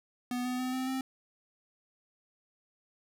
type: tone with pitch steps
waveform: square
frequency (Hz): 246.9 / 250.8 / 254.7 / 258.7 / 262.8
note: B3 / B3 / C4 / C4 / C4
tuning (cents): 0 / +27 / -46 / -19 / +8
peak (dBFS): -32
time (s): 0.31-1.01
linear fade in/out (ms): 2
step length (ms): 140
effects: none